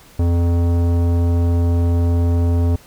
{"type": "tone with tanh clipping", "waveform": "sine", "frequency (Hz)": 85.7, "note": "F2", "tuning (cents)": -32, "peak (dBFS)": -15, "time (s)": [0.19, 2.76], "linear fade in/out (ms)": 5, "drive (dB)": 16, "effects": ["pink hiss -46 dBFS RMS until 2.86 s"]}